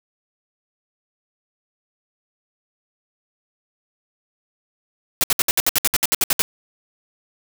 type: noise bursts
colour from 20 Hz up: white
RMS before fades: -17 dBFS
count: 14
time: 5.21-6.42 s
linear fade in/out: 0 ms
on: 27 ms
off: 64 ms
effects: none